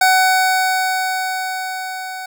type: tone with level ramp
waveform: 25% pulse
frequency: 750 Hz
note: F#5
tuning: 23 cents sharp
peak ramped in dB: -6 to -23 dBFS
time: 0.01-2.26 s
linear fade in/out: 5 ms
effects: none